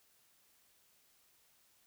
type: silence
effects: white hiss -70 dBFS RMS until 1.86 s